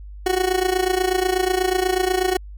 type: tone with amplitude modulation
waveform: 30% pulse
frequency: 370 Hz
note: F#4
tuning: in tune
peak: -12 dBFS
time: 0.26-2.37 s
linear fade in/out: 5 ms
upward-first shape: sine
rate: 28.2 Hz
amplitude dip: 80%
effects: added 50 Hz sine -34 dBFS peak until 2.57 s